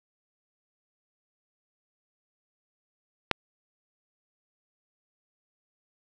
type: click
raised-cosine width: 0.3 ms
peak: -5 dBFS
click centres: 3.313 s
effects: none